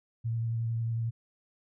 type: tone with vibrato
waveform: sine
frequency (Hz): 114.8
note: A#2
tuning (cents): -26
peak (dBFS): -28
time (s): 0.24-1.11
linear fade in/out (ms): 20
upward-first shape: triangle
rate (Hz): 11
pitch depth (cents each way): 22
effects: none